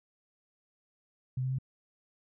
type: tone with pitch steps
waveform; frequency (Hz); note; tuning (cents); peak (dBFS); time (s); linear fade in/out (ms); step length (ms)
sine; 128.5 / 130.22 / 131.96; C3 / C3 / C3; -31 / -8 / +15; -29; 1.37-1.586; 5; 72
effects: none

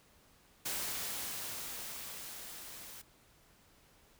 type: noise with level ramp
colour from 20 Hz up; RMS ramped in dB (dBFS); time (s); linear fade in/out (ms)
white; -37 to -50; 0.65-3.02; 10
effects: pink hiss -65 dBFS RMS until 4.19 s

